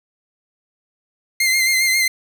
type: tone with vibrato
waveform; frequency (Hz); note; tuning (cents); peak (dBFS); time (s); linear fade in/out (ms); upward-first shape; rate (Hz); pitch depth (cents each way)
sawtooth; 2091; C7; -2; -11; 1.4-2.08; 5; sine; 7.4; 35
effects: none